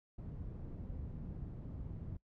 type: low-pass noise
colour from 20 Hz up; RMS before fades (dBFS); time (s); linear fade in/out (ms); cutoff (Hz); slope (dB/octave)
white; -45; 0.18-2.17; 5; 130; 12
effects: noise-tail reverb RT60 0.1 s tail -22 dB re dry